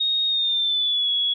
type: tone with pitch glide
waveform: sine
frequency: 3729 to 3361 Hz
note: A#7 to G#7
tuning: 0 to +20 cents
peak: -19 dBFS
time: 0-1.34 s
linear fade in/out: 10 ms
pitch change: -180 cents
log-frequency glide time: 0.27-1.1 s
effects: none